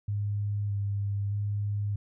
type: tone with vibrato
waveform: sine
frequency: 101.7 Hz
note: G#2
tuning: 36 cents flat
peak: -27 dBFS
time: 0.08-1.96 s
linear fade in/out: 5 ms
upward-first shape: square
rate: 0.81 Hz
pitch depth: 16 cents each way
effects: none